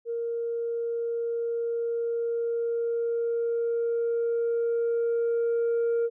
sine tone with level ramp, 466.2 Hz, A#4, in tune, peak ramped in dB -27 to -20 dBFS, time 0.05-6.1 s, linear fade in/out 50 ms, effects tanh soft clip ceiling -21 dBFS

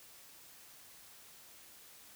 silence, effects white hiss -57 dBFS RMS until 2.15 s

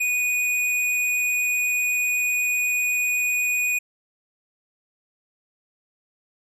square tone, 2473 Hz, D#7, 11 cents flat, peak -21 dBFS, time 0-3.79 s, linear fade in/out 10 ms, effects resampled to 32000 Hz

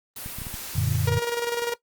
white noise, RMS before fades -36 dBFS, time 0.16-1.08 s, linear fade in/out 5 ms
clicks, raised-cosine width 5 ms, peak -24 dBFS, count 7, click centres 0.261 / 0.386 / 0.418 / 0.468 / 0.541 / 0.784 / 0.888 s
sine chord, Gb augmented, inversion none, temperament equal, 92.5 / 116.54 / 146.83 Hz, Gb2 / Bb2 / D3, 0 / 0 / 0 cents, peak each -26 dBFS, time 0.75-1.19 s, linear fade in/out 10 ms
sawtooth tone with tremolo, 473.6 Hz, A#4, 27 cents sharp, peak -19 dBFS, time 1.07-1.74 s, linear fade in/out 5 ms, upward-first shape square, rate 20 Hz, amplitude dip 50%
effects noise-tail reverb RT60 0.1 s tail -18 dB re dry + Opus 32 kbps

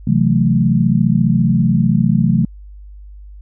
sine chord, F# half-diminished seventh, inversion second, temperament equal, 130.81 / 164.81 / 185 / 220 Hz, C3 / E3 / F#3 / A3, 0 / 0 / 0 / 0 cents, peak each -16 dBFS, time 0.07-2.45 s, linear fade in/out 5 ms, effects added 50 Hz sine -33 dBFS peak until 3.41 s

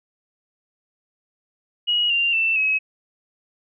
sine tone with pitch steps, 2900 / 2782 / 2669 / 2560 Hz, F#7 / F7 / E7 / D#7, -35 / -7 / +21 / +49 cents, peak -17 dBFS, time 1.87-2.79 s, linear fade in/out 20 ms, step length 230 ms, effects none

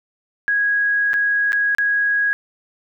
sine tone with dropouts, 1654 Hz, G#6, 8 cents flat, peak -15 dBFS, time 0.48-2.33 s, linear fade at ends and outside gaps 0 ms, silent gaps 1.133-1.14 / 1.521-1.53 / 1.749-1.784 s, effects none

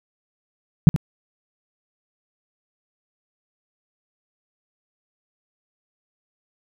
sine tone with echo, 156.5 Hz, D#3, 10 cents sharp, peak -3 dBFS, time 0.87-0.89 s, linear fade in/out 0 ms, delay 72 ms, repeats 1, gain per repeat -12 dB, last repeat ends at 0.962 s, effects none

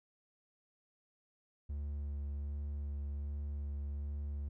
triangle tone with vibrato, 71.9 Hz, D2, 36 cents flat, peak -35 dBFS, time 1.69-4.49 s, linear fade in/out 10 ms, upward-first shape sine, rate 1.3 Hz, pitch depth 14 cents each way, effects none

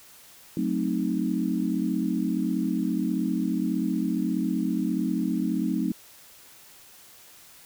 sine chord, F# diminished seventh, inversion none, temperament equal, 185 / 220 / 261.6 / 311.1 Hz, F#3 / A3 / C4 / Eb4, 0 / 0 / 0 / 0 cents, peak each -29 dBFS, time 0.57-5.92 s, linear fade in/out 2 ms, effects white hiss -51 dBFS RMS until 7.65 s

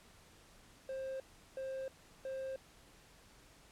triangle tone bursts, 530 Hz, C5, 22 cents sharp, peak -37 dBFS, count 3, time 0.89-2.56 s, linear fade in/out 2 ms, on 310 ms, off 370 ms, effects pink hiss -62 dBFS RMS until 3.71 s + low-pass 11000 Hz 12 dB/octave

